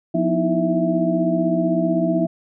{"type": "tone cluster", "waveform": "sine", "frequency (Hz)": [175.8, 245.8, 313.5, 329.3, 659], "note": ["F3", "B3", "D#4", "E4", "E5"], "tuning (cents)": [12, -8, 13, -2, -1], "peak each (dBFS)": [-22, -25, -23, -23, -22], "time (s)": [0.14, 2.27], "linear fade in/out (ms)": 10, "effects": []}